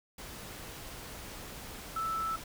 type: tone in noise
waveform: sine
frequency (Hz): 1319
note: E6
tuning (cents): +1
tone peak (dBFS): -31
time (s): 1.96-2.36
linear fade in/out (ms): 5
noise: pink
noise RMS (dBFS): -45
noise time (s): 0.18-2.44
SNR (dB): +11
effects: none